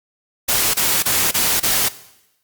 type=noise bursts; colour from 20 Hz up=white; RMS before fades=-17 dBFS; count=5; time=0.48-1.888 s; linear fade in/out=10 ms; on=260 ms; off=27 ms; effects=noise-tail reverb RT60 0.9 s tail -17 dB re dry + Opus 48 kbps